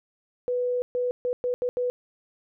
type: tone bursts at uneven times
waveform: sine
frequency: 493.9 Hz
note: B4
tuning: in tune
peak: -23 dBFS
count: 6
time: 0.48-0.82 / 0.95-1.11 / 1.25-1.33 / 1.44-1.54 / 1.62-1.69 / 1.77-1.9 s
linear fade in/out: 0 ms
effects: none